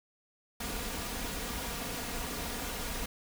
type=noise with comb filter; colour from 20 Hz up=pink; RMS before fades=-37 dBFS; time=0.6-3.06 s; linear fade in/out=5 ms; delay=4.2 ms; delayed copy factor=+0.5; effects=none